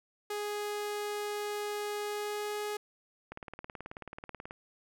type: tone with pitch glide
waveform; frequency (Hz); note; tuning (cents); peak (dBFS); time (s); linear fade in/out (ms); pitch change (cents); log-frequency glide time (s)
sawtooth; 415.3 to 417.9; G#4 to G#4; 0 to +11; -30; 0.3-2.77; 5; +11; 2.01-2.57
type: click train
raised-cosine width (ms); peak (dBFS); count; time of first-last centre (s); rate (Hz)
0.5; -27; 23; 3.32-4.509; 18.5
effects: none